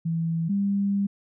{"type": "tone pair in turn", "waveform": "sine", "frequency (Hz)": [164.81, 199.47], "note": ["E3", "G3"], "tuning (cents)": [0, 30], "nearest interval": "minor third", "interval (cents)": 330, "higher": "second", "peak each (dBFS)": [-23, -21], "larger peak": "second", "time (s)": [[0.05, 0.49], [0.49, 1.07]], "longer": "second", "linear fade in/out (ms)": 10, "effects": []}